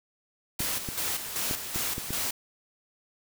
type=noise with tremolo; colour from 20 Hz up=white; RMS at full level=-30 dBFS; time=0.59-2.31 s; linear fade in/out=5 ms; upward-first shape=square; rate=2.6 Hz; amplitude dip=55%
type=clicks; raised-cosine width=3 ms; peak=-21 dBFS; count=6; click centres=0.605 / 0.888 / 1.511 / 1.76 / 1.981 / 2.106 s
effects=none